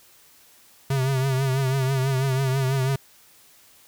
square tone with vibrato, 133.3 Hz, C3, 33 cents sharp, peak -21 dBFS, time 0.9-2.96 s, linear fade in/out 5 ms, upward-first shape triangle, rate 6.1 Hz, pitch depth 70 cents each way, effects white hiss -54 dBFS RMS until 3.87 s

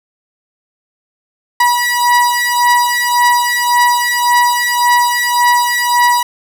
30% pulse beating tone pair, 969 / 970.8 Hz, B5 / B5, -33 / -30 cents, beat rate 1.8 Hz, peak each -10 dBFS, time 1.6-6.23 s, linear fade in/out 5 ms, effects none

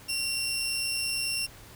sawtooth tone pair together, 2750 / 5371 Hz, F7 / E8, -27 / +32 cents, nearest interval octave, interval 1159 cents, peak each -28 dBFS, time 0.08-1.47 s, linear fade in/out 20 ms, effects added 109 Hz sine -54 dBFS peak until 1.75 s + pink hiss -50 dBFS RMS until 1.75 s

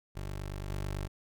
20% pulse tone with level steps, 49 Hz, G1, in tune, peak -32 / -29 dBFS, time 0.15-1.08 s, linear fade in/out 20 ms, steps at 0.69 s, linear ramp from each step 2 ms, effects none

